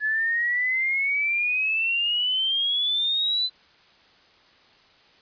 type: exponential sweep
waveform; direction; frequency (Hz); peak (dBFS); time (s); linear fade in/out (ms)
sine; up; 1706 to 4044; -21; 0-3.5; 50
effects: white hiss -56 dBFS RMS until 5.21 s + resampled to 11025 Hz